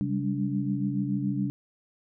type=tone cluster; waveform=sine; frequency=134.4 / 193.7 / 200.8 / 288 Hz; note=C3 / G3 / G3 / D4; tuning=+47 / -20 / +42 / -34 cents; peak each=-31 dBFS; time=0.01-1.5 s; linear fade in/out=0 ms; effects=none